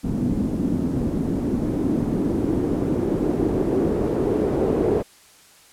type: noise with low-pass filter sweep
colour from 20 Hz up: white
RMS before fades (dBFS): -22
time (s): 0.03-5.03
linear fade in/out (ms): 20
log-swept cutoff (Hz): 230 to 420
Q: 2.6
effects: white hiss -51 dBFS RMS until 5.72 s + low-pass 11000 Hz 12 dB/octave